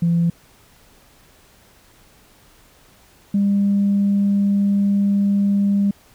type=tone pair in turn; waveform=sine; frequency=169.8 / 200.4 Hz; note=F3 / G3; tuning=-48 / +38 cents; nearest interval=minor third; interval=286 cents; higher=second; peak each=-13 dBFS; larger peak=neither; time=0.02-0.3 / 3.34-5.91 s; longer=second; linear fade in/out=5 ms; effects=tanh soft clip ceiling -10 dBFS + pink hiss -52 dBFS RMS until 6.14 s